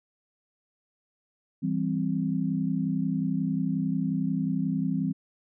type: chord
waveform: sine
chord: C major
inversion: first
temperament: equal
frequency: 164.81 / 196 / 261.6 Hz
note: E3 / G3 / C4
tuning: 0 / 0 / 0 cents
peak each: -29 dBFS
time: 1.62-5.13 s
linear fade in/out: 20 ms
effects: none